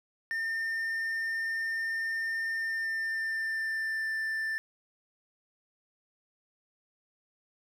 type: tone with pitch glide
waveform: triangle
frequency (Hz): 1809 to 1774.8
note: A6 to A6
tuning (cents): +48 to +14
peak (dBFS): -28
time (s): 0.31-4.58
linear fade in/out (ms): 0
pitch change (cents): -34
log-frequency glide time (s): 2.53-4.11
effects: none